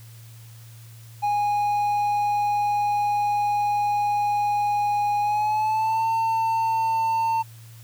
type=tone with pitch glide; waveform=triangle; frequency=825 to 899.7 Hz; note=G#5 to A5; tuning=-12 to +38 cents; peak=-18 dBFS; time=1.22-7.43 s; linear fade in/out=20 ms; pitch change=+150 cents; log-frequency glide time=5.21-6.05 s; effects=added 114 Hz sine -42 dBFS peak until 7.83 s + white hiss -52 dBFS RMS until 7.83 s